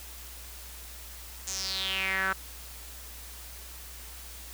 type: tone with band-pass filter sweep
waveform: sawtooth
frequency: 190.8 Hz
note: G3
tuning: 47 cents flat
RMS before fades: -31 dBFS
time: 1.47-2.33 s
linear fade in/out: 5 ms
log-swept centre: 7000 to 1400 Hz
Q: 5.5
effects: added 60 Hz sine -46 dBFS peak until 4.53 s + white hiss -46 dBFS RMS until 4.53 s